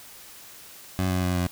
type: tone with pitch steps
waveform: 20% pulse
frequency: 93 / 91.72 / 90.46 / 89.21 Hz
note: F#2 / F#2 / F#2 / F2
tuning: +9 / -15 / -39 / +37 cents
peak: -18 dBFS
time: 0.99-1.47 s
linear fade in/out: 0 ms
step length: 120 ms
effects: white hiss -46 dBFS RMS until 1.51 s